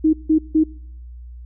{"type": "tone bursts", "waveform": "sine", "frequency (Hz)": 313.8, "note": "D#4", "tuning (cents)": 15, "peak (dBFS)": -11, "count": 3, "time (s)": [0.04, 0.639], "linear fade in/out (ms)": 10, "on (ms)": 93, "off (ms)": 160, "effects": ["noise-tail reverb RT60 0.7 s tail -24 dB re dry", "added 60 Hz sine -34 dBFS peak until 1.45 s"]}